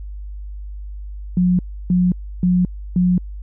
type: tone bursts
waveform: sine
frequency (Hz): 180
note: F#3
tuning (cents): -47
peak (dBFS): -12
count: 4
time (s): 1.37-3.18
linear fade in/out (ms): 2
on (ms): 220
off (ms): 310
effects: added 50 Hz sine -28 dBFS peak until 3.42 s